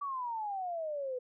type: exponential sweep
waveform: sine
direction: down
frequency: 1159 to 492.6 Hz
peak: -34 dBFS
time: 0.01-1.19 s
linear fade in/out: 10 ms
effects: none